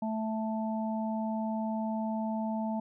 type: harmonic tone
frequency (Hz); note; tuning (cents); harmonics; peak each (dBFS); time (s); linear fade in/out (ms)
220; A3; 0; 1 / 3 / 4; -31 / -38 / -38; 0.02-2.8; 5
effects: none